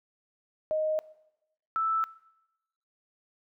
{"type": "tone pair in turn", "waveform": "sine", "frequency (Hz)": [622.3, 1318.6], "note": ["D#5", "E6"], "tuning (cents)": [0, 0], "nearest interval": "octave + minor second", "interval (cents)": 1300, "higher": "second", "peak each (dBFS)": -25, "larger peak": "neither", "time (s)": [[0.71, 0.99], [1.76, 2.04]], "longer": "neither", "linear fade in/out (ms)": 0, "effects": ["noise-tail reverb RT60 0.9 s tail -20 dB re dry"]}